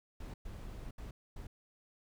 brown noise bursts at uneven times, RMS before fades -45 dBFS, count 4, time 0.2-0.34 / 0.45-0.91 / 0.98-1.11 / 1.36-1.47 s, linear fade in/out 5 ms, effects none

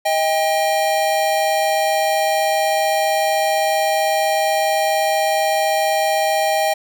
square tone pair together, 632 / 796.3 Hz, D#5 / G5, +27 / +27 cents, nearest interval major third, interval 400 cents, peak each -19 dBFS, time 0.05-6.74 s, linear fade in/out 10 ms, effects none

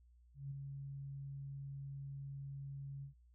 sine tone with ADSR envelope, 138.59 Hz, C#3, in tune, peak -40 dBFS, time 0.34-3.14 s, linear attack 170 ms, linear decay 10 ms, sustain -4 dB, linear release 110 ms, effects added 60 Hz sine -63 dBFS peak until 3.34 s

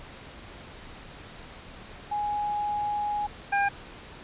sine / 25% pulse tone pair in turn, 830.6 / 802.8 Hz, G#5 / G5, 0 / +41 cents, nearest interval minor second, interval 59 cents, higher first, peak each -26 / -18 dBFS, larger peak second, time 2.11-3.27 / 3.52-3.69 s, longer first, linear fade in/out 10 ms, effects pink hiss -45 dBFS RMS until 4.23 s + resampled to 8000 Hz

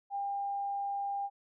sine tone, 800 Hz, G5, 35 cents sharp, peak -32 dBFS, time 0.1-1.3 s, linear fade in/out 50 ms, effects none

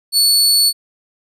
sawtooth tone, 4435 Hz, C#8, in tune, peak -7 dBFS, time 0.12-0.73 s, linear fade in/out 50 ms, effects resampled to 32000 Hz

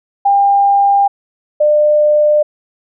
sine tone pair in turn, 800 / 599.3 Hz, G5 / D5, +35 / +35 cents, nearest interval perfect fourth, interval 500 cents, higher first, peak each -7 dBFS, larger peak neither, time 0.25-1.08 / 1.6-2.43 s, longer neither, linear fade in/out 10 ms, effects none

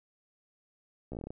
slowing click train, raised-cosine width 2 ms, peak -27 dBFS, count 9, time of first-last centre 1.12-1.305 s, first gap 14 ms, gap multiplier 1.14, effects none

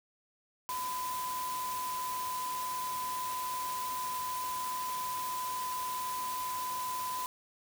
sine tone in noise, 1007 Hz, B5, 33 cents sharp, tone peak -34 dBFS, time 0.69-7.26 s, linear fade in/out 0 ms, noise white, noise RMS -42 dBFS, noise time 0.69-7.26 s, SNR +5 dB, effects none

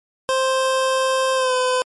25% pulse tone with pitch glide, 525 to 507.4 Hz, C5 to B4, +6 to +47 cents, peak -13 dBFS, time 0.29-1.82 s, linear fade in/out 0 ms, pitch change -59 cents, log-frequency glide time 1.35-1.53 s, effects MP3 48 kbps

